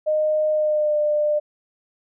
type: tone with pitch glide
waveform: sine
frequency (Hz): 615 to 598.5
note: D#5 to D5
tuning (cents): -20 to +33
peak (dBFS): -17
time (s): 0.06-1.4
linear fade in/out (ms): 20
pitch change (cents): -47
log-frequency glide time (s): 0.51-0.98
effects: none